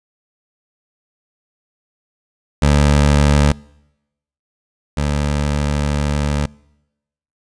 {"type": "tone pair in turn", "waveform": "20% pulse", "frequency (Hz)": [72.6, 72.9], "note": ["D2", "D2"], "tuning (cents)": [-19, -12], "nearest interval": "unison", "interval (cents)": 7, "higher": "second", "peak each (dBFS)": [-5, -11], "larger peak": "first", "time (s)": [[2.62, 3.52], [4.97, 6.46]], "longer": "second", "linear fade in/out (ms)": 5, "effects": ["noise-tail reverb RT60 0.9 s tail -25 dB re dry", "resampled to 22050 Hz"]}